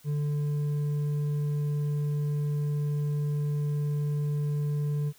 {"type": "tone with hard clipping", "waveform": "sine", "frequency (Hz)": 146.83, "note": "D3", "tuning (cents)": 0, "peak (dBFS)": -27, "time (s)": [0.04, 5.13], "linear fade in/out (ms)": 50, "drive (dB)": 4, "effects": ["white hiss -58 dBFS RMS until 5.18 s"]}